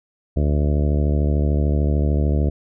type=harmonic tone; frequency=73.42 Hz; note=D2; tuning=in tune; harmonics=1 / 2 / 3 / 4 / 5 / 6 / 7 / 8 / 9; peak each=-17 / -23 / -27 / -29 / -31 / -33 / -34 / -35 / -36 dBFS; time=0.36-2.5 s; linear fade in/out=10 ms; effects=none

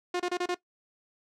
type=tone bursts; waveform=sawtooth; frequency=356.8 Hz; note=F4; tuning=37 cents sharp; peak=-23 dBFS; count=5; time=0.14-0.546 s; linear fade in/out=5 ms; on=58 ms; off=29 ms; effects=noise-tail reverb RT60 0.1 s tail -18 dB re dry + low-pass 6000 Hz 12 dB/octave

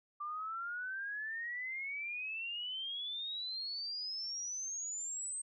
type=exponential sweep; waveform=sine; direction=up; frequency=1174.7 to 8372 Hz; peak=-38 dBFS; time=0.2-5.42 s; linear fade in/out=10 ms; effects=none

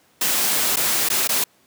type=noise with dropouts; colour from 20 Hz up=white; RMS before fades=-20 dBFS; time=0.21-1.44 s; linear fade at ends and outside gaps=5 ms; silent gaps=0.76-0.768 / 1.088-1.1 / 1.275-1.29 s; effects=pink hiss -58 dBFS RMS until 1.66 s + high-pass 150 Hz 12 dB/octave

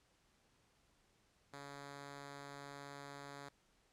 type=tone; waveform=5% pulse; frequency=141.3 Hz; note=C#3; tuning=34 cents sharp; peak=-38 dBFS; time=1.53-3.49 s; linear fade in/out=5 ms; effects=pink hiss -74 dBFS RMS until 3.92 s + low-pass 9000 Hz 12 dB/octave

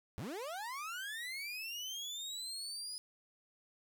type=linear sweep; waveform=30% pulse; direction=up; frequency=74.1 to 5010 Hz; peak=-38 dBFS; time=0.18-2.98 s; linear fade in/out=0 ms; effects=12-bit

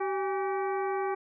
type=harmonic tone with a mistuned harmonic; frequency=384.1 Hz; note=G4; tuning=35 cents flat; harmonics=1 / 2 / 3 / 4 / 5 / 6; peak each=-30 / -33 / -37 / -43 / -45 / -46 dBFS; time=0-1.15 s; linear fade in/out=10 ms; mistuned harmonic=2; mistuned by=+87 cents; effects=none

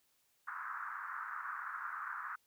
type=band-pass noise; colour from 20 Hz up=pink; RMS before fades=-43 dBFS; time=0.47-2.36 s; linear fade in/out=10 ms; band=1100 to 1600 Hz; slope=48 dB/octave; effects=white hiss -75 dBFS RMS until 2.46 s

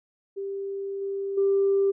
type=tone with level steps; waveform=sine; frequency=394.1 Hz; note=G4; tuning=9 cents sharp; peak=-29 / -27 / -18 dBFS; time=0.36-1.92 s; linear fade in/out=20 ms; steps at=1.01 / 1.37 s; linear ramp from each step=10 ms; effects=tanh soft clip ceiling -14 dBFS

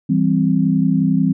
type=chord; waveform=sine; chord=C major; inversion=first; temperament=equal; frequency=164.81 / 196 / 261.6 Hz; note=E3 / G3 / C4; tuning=0 / 0 / 0 cents; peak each=-17 dBFS; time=0.09-1.33 s; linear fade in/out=10 ms; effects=none

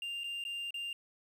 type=tone with dropouts; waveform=triangle; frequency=2794 Hz; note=F7; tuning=in tune; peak=-35 dBFS; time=0.02-0.93 s; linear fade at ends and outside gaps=2 ms; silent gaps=0.236-0.241 / 0.44-0.45 / 0.707-0.742 s; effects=11-bit

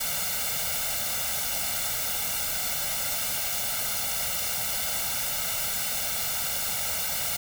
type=noise with comb filter; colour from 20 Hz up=white; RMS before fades=-29 dBFS; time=0-7.37 s; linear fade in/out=10 ms; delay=1.4 ms; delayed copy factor=+0.95; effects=none

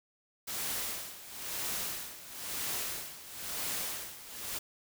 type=noise with tremolo; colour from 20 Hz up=white; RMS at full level=-35 dBFS; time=0.47-4.59 s; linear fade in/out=10 ms; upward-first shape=sine; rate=1 Hz; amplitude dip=80%; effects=none

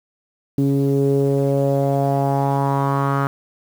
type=tone with low-pass filter sweep; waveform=sawtooth; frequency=138.59 Hz; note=C#3; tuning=in tune; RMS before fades=-18 dBFS; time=0.58-3.27 s; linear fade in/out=0 ms; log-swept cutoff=320 to 1300 Hz; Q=4.3; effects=7-bit

